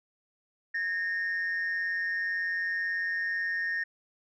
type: tone pair together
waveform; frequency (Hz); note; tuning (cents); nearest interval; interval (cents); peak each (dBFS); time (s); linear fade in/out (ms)
sine; 1661.2 / 1839.3; G#6 / A#6; 0 / -24; major second; 176; -35 / -27; 0.74-3.84; 10
effects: tanh soft clip ceiling -25 dBFS